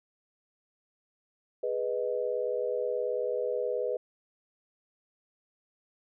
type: chord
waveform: sine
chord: G# minor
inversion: none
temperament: equal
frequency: 415.3 / 493.9 / 622.3 Hz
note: G#4 / B4 / D#5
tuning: 0 / 0 / 0 cents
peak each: -34 / -30 / -35 dBFS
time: 1.63-3.97 s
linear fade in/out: 5 ms
effects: none